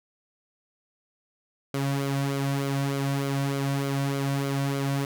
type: tone with flanger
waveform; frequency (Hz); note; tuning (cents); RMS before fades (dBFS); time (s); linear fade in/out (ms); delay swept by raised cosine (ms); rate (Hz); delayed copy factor
sawtooth; 138.59; C#3; 0; -27; 1.74-5.05; 2; 1.1 to 2.4; 3.3; -0.6
effects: none